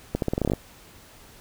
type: accelerating click train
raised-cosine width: 2 ms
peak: -10 dBFS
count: 11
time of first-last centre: 0.15-0.536 s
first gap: 72 ms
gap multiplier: 0.85
effects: pink hiss -50 dBFS RMS until 1.4 s